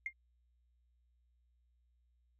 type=tone with exponential decay; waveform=sine; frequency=2117 Hz; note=C7; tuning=20 cents sharp; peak=-31 dBFS; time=0.06-0.13 s; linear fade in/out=2 ms; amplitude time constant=15 ms; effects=tanh soft clip ceiling -27 dBFS + added 60 Hz sine -70 dBFS peak until 2.39 s